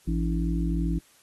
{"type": "harmonic tone with a mistuned harmonic", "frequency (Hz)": 56.2, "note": "A1", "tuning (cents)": 37, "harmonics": [1, 3, 5, 6], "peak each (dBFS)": [-26, -28, -33, -34], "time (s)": [0.07, 0.99], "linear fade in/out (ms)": 10, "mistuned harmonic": 6, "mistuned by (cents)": -70, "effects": ["white hiss -59 dBFS RMS until 1.22 s", "AAC 32 kbps"]}